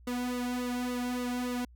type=tone with flanger; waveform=sawtooth; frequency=246.9 Hz; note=B3; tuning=in tune; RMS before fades=-33 dBFS; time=0.07-1.65 s; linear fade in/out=5 ms; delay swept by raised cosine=1.2 to 2.4 ms; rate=3.5 Hz; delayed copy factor=-0.8; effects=added 60 Hz sine -52 dBFS peak until 1.75 s